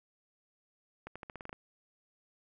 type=accelerating click train; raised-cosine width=0.5 ms; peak=-28 dBFS; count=9; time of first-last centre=1.07-1.529 s; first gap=86 ms; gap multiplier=0.88; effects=none